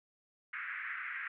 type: band-pass noise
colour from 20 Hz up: pink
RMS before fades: -41 dBFS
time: 0.53-1.28 s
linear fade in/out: 5 ms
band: 1400 to 2200 Hz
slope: 48 dB/octave
effects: none